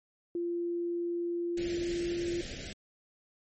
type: tone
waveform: sine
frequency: 344.9 Hz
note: F4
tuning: 22 cents flat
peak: -30 dBFS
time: 0.35-2.41 s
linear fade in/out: 2 ms
type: band-stop noise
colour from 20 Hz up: pink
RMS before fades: -41 dBFS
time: 1.57-2.73 s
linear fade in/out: 5 ms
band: 650 to 1600 Hz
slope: 48 dB/octave
effects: MP3 32 kbps